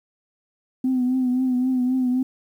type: tone with vibrato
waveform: sine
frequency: 254.3 Hz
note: C4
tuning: 49 cents flat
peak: -17 dBFS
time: 0.84-2.23 s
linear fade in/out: 5 ms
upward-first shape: triangle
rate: 3.8 Hz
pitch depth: 53 cents each way
effects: tanh soft clip ceiling -14 dBFS + 9-bit